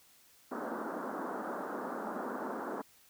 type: band-pass noise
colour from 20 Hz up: pink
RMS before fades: -39 dBFS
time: 0.51-2.82 s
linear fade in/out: 10 ms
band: 210 to 1500 Hz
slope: 48 dB/octave
effects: white hiss -63 dBFS RMS until 3.09 s